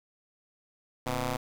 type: ring-modulated tone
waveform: 10% pulse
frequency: 123.47 Hz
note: B2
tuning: in tune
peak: -18 dBFS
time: 1.06-1.37 s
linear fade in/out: 10 ms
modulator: 386 Hz
effects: none